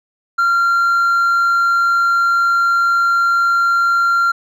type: tone with hard clipping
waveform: sine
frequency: 1381 Hz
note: F6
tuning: 20 cents flat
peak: -12 dBFS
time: 0.38-4.32 s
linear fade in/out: 10 ms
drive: 2 dB
effects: none